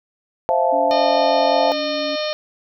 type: chord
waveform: sine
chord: F major seventh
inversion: second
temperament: just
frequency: 523.8 / 654.8 / 698.5 / 873.1 Hz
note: C5 / E5 / F5 / A5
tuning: +2 / -12 / 0 / -14 cents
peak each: -20 dBFS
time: 0.49-1.72 s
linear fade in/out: 0 ms
type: tone with vibrato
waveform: sine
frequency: 282.8 Hz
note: C#4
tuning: 35 cents sharp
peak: -27 dBFS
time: 0.72-2.16 s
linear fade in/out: 10 ms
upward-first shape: sine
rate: 1.1 Hz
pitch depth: 12 cents each way
type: harmonic tone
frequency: 609 Hz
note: D#5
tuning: 37 cents flat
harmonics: 1 / 2 / 3 / 4 / 5 / 6 / 7 / 8 / 9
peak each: -22 / -32 / -35 / -33 / -33 / -32 / -30 / -40 / -35 dBFS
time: 0.91-2.33 s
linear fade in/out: 0 ms
effects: none